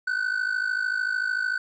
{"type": "ring-modulated tone", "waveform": "triangle", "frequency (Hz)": 1500, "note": "F#6", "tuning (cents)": 23, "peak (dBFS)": -19, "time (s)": [0.07, 1.58], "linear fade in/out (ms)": 5, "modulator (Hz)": 26.7, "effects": ["resampled to 16000 Hz", "10-bit"]}